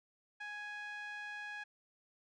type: tone with band-pass filter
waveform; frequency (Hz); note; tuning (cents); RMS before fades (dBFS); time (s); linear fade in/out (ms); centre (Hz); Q
sawtooth; 832; G#5; +3; -45; 0.4-1.64; 10; 1900; 3.2
effects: resampled to 22050 Hz